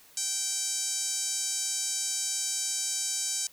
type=tone with band-pass filter; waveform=5% pulse; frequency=777 Hz; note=G5; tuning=16 cents flat; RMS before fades=-31 dBFS; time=0.17-3.47 s; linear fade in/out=2 ms; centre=7100 Hz; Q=2.3; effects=white hiss -56 dBFS RMS until 3.52 s